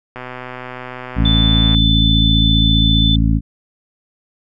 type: click train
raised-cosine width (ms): 0.5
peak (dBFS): -14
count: 201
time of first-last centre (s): 0.16-1.747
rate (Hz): 126
type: harmonic tone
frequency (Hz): 55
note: A1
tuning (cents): 0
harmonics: 1 / 2 / 3 / 4 / 5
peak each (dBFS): -14 / -17 / -19 / -20 / -21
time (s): 1.15-3.41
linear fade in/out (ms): 50
type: tone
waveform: sine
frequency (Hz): 3520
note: A7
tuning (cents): 0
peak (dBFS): -15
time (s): 1.25-3.16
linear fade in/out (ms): 5
effects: none